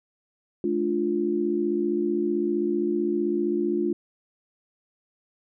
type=chord; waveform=sine; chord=D minor; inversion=second; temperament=equal with one note detuned; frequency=214.9 / 293.7 / 349.2 Hz; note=A3 / D4 / F4; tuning=-41 / 0 / 0 cents; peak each=-29 / -28 / -24 dBFS; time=0.64-3.93 s; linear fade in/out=2 ms; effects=none